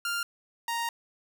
sawtooth tone pair in turn, 1396.9 / 932.3 Hz, F6 / A#5, 0 / 0 cents, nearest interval perfect fifth, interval 700 cents, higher first, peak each -25 dBFS, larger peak neither, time 0.05-0.23 / 0.68-0.89 s, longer second, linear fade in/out 2 ms, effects none

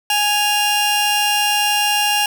sawtooth tone pair together, 830.7 / 2794 Hz, G#5 / F7, 0 / 0 cents, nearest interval octave + major sixth, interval 2100 cents, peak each -14 dBFS, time 0.1-2.26 s, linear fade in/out 2 ms, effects none

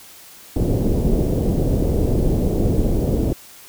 pink low-pass noise, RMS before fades -18 dBFS, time 0.56-3.33 s, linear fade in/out 2 ms, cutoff 510 Hz, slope 24 dB/octave, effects white hiss -43 dBFS RMS until 3.68 s

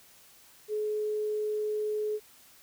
sine tone, 425 Hz, G#4, 40 cents sharp, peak -28 dBFS, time 0.68-2.2 s, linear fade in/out 50 ms, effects white hiss -57 dBFS RMS until 2.62 s

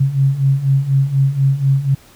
sine beating tone pair, 134 / 138.1 Hz, C3 / C#3, +42 / -6 cents, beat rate 4.1 Hz, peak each -17 / -13 dBFS, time 0-1.95 s, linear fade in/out 10 ms, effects pink hiss -46 dBFS RMS until 2.15 s

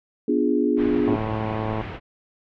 sine chord, B diminished seventh, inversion none, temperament equal, 246.9 / 293.7 / 349.2 / 415.3 Hz, B3 / D4 / F4 / Ab4, 0 / 0 / 0 / 0 cents, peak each -23 / -22 / -25 / -24 dBFS, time 0.28-1.16 s, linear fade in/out 5 ms
pink low-pass noise, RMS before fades -34 dBFS, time 0.76-2 s, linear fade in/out 50 ms, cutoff 2700 Hz, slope 24 dB/octave
harmonic tone, 109.2 Hz, A2, 13 cents flat, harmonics 1 / 2 / 3 / 4 / 5 / 6 / 7 / 8 / 9 / 10, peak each -28 / -31 / -33 / -34 / -35 / -36 / -36 / -37 / -38 / -38 dBFS, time 1.07-1.82 s, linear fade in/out 10 ms
effects none

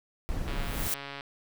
brown noise, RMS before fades -32 dBFS, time 0.29-0.88 s, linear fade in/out 0 ms
blue noise with exponential growth, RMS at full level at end -28 dBFS, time 0.43-0.94 s, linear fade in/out 1 ms, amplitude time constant 110 ms
click train, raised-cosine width 0.3 ms, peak -23 dBFS, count 103, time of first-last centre 0.48-1.209 s, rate 140 Hz
effects none

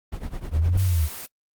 brown noise with tremolo, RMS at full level -28 dBFS, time 0.12-0.78 s, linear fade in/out 5 ms, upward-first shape triangle, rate 9.7 Hz, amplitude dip 90%
sine linear two-way sweep, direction up then down, 73.42 to 96.2 to 73.42 Hz, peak -18 dBFS, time 0.51-1.09 s, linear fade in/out 50 ms, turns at 0.82 s
white noise, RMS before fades -36 dBFS, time 0.77-1.27 s, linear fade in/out 20 ms
effects noise-tail reverb RT60 0.1 s tail -26 dB re dry + Opus 24 kbps

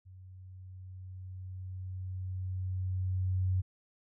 sine tone with level ramp, 92.9 Hz, F#2, 7 cents sharp, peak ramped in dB -49 to -26 dBFS, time 0.05-3.62 s, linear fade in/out 20 ms, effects none

